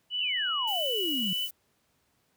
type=tone with vibrato; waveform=sine; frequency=2954 Hz; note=F#7; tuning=3 cents flat; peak=-28 dBFS; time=0.1-1.49 s; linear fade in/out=50 ms; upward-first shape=sine; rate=1.7 Hz; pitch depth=18 cents each way
type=exponential sweep; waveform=sine; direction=down; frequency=2977 to 175.3 Hz; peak=-31 dBFS; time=0.19-1.33 s; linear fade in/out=2 ms
type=noise; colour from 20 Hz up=violet; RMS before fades=-40 dBFS; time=0.67-1.51 s; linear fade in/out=10 ms
effects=pink hiss -71 dBFS RMS until 2.36 s + high-pass 80 Hz 12 dB/octave